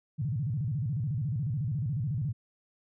sine tone with vibrato, 130.2 Hz, C3, 8 cents flat, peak -28 dBFS, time 0.18-2.33 s, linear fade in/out 20 ms, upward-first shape square, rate 14 Hz, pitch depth 270 cents each way, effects none

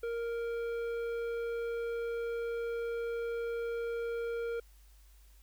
sine tone with tanh clipping, 466.2 Hz, A#4, in tune, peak -35 dBFS, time 0.03-4.6 s, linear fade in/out 5 ms, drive 11 dB, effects added 50 Hz sine -56 dBFS peak until 5.42 s + white hiss -67 dBFS RMS until 5.42 s

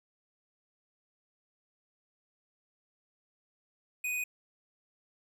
square tone, 2489 Hz, D#7, in tune, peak -32 dBFS, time 4.04-4.24 s, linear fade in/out 5 ms, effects none

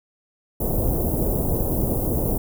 pink band-stop noise, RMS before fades -22 dBFS, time 0.6-2.38 s, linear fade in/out 5 ms, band 640 to 13000 Hz, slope 24 dB/octave, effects none

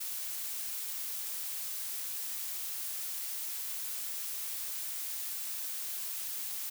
blue noise, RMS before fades -38 dBFS, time 0-6.7 s, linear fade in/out 10 ms, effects none

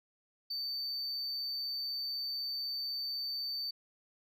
sine tone, 4568 Hz, D8, 49 cents flat, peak -32 dBFS, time 0.5-3.71 s, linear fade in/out 10 ms, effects tanh soft clip ceiling -34 dBFS

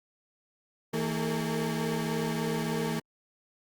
35% pulse tone cluster, 161.6 / 228.3 / 417 / 453.3 Hz, E3 / A#3 / G#4 / A#4, -34 / -36 / +7 / -48 cents, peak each -31 / -31 / -36 / -35 dBFS, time 0.93-3 s, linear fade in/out 10 ms, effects Opus 48 kbps

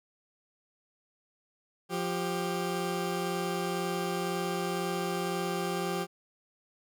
20% pulse tone pair together, 175.82 / 393.6 Hz, F3 / G4, +12 / +7 cents, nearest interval octave + major second, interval 1395 cents, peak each -28 dBFS, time 1.89-6.07 s, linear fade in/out 50 ms, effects none

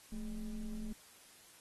triangle ring-modulated tone, 98 Hz, G2, in tune, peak -34 dBFS, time 0.12-0.93 s, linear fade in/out 5 ms, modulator 120 Hz, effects white hiss -60 dBFS RMS until 1.6 s + AAC 32 kbps

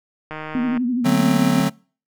click train, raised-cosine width 0.5 ms, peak -16 dBFS, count 73, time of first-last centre 0.31-0.775 s, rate 155 Hz
sine tone with vibrato, 246.1 Hz, B3, 6 cents flat, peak -18 dBFS, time 0.55-1.6 s, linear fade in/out 0 ms, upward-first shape sine, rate 12 Hz, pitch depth 85 cents each way
square chord, D dominant seventh, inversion none, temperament just, 146.83 / 183.54 / 220.2 / 264.3 Hz, D3 / F#3 / A3 / C4, 0 / -14 / +2 / +18 cents, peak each -24 / -21 / -24 / -23 dBFS, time 1.04-1.7 s, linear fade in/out 20 ms
effects noise-tail reverb RT60 0.4 s tail -25 dB re dry

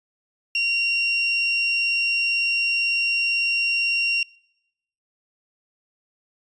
35% pulse tone, 2758 Hz, F7, 22 cents flat, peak -18 dBFS, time 0.55-4.23 s, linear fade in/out 2 ms, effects noise-tail reverb RT60 0.9 s tail -26 dB re dry + resampled to 22050 Hz

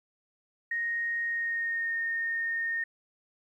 sine tone with pitch glide, 1864.7 to 1838 Hz, A#6 to A#6, 0 to -25 cents, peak -28 dBFS, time 0.71-2.84 s, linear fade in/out 5 ms, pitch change -25 cents, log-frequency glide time 1.25-1.95 s, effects 11-bit

